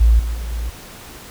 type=tone with level steps; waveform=sine; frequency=56.7 Hz; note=A#1; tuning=47 cents flat; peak=-8 / -19 / -23 / -20 dBFS; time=0-0.7 s; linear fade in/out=10 ms; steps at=0.19 / 0.34 / 0.52 s; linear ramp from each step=5 ms; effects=pink hiss -38 dBFS RMS until 1.3 s